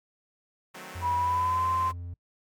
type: chord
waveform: 5% pulse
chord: D# diminished seventh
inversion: none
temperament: equal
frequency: 155.56 / 185 / 220 / 261.6 Hz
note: D#3 / F#3 / A3 / C4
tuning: 0 / 0 / 0 / 0 cents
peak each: -38 / -33 / -36 / -35 dBFS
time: 0.74-1.92 s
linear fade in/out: 10 ms
type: tone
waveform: triangle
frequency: 87.31 Hz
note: F2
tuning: in tune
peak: -33 dBFS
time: 0.95-2.14 s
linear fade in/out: 5 ms
type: tone with pitch glide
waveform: sine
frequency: 975 to 1039 Hz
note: B5 to C6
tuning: -23 to -12 cents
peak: -24 dBFS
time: 1.01-1.93 s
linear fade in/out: 50 ms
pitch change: +111 cents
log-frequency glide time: 1.18-1.68 s
effects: noise-tail reverb RT60 0.1 s tail -24 dB re dry + MP3 96 kbps